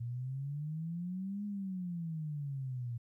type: exponential two-way sweep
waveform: sine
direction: up then down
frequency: 116.54 to 207.7 to 116.54 Hz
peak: -36 dBFS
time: 0-2.98 s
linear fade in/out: 10 ms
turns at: 1.45 s
effects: 13-bit